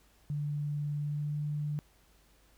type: tone with pitch glide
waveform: sine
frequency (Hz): 146.83 to 148.45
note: D3 to D3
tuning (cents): 0 to +19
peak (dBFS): -31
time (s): 0.3-1.79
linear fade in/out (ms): 0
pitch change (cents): +19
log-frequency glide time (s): 1.01-1.39
effects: added 50 Hz sine -65 dBFS peak until 2.57 s + pink hiss -66 dBFS RMS until 2.57 s